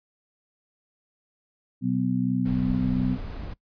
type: harmonic tone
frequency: 62.9 Hz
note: B1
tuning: 32 cents sharp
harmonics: 2 / 3 / 4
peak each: -29 / -26 / -25 dBFS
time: 1.81-3.18 s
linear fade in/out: 50 ms
type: noise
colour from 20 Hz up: brown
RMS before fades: -34 dBFS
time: 2.45-3.54 s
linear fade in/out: 10 ms
effects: noise-tail reverb RT60 0.1 s tail -21 dB re dry + resampled to 11025 Hz